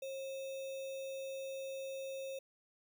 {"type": "tone with sample-and-hold", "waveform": "sine", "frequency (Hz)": 538, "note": "C5", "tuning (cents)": 48, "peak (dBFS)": -40, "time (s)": [0.02, 2.39], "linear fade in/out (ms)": 5, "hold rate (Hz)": 3150, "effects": []}